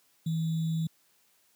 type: tone with sample-and-hold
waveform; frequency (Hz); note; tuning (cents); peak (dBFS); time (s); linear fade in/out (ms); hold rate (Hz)
sine; 161.9; E3; -31; -26; 0.26-0.87; 5; 3675
effects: white hiss -67 dBFS RMS until 1.55 s + high-pass 100 Hz 12 dB/octave